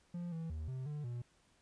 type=tone with pitch steps; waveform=triangle; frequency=174.1 / 163.5 / 78.1 / 130.1 / 148.7 / 120.6 Hz; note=F3 / E3 / D#2 / C3 / D3 / B2; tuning=-5 / -14 / +7 / -9 / +22 / -41 cents; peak=-37 dBFS; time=0.14-1.22 s; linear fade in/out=5 ms; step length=180 ms; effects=pink hiss -71 dBFS RMS until 1.61 s + resampled to 22050 Hz